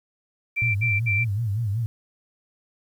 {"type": "tone bursts", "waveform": "sine", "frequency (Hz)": 2349, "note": "D7", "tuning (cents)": 0, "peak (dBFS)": -21, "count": 3, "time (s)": [0.56, 1.248], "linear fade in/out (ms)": 20, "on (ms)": 190, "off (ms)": 59}
{"type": "tone with vibrato", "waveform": "sine", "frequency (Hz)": 108.1, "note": "A2", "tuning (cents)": -30, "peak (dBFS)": -22, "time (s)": [0.62, 1.86], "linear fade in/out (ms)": 0, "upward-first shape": "sine", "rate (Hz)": 5.3, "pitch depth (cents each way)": 170}
{"effects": ["9-bit"]}